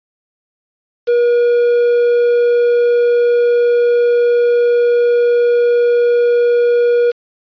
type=tone with quantisation; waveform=triangle; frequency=479.1 Hz; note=A#4; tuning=47 cents sharp; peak=-7 dBFS; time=1.07-7.12 s; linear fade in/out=20 ms; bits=5; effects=resampled to 11025 Hz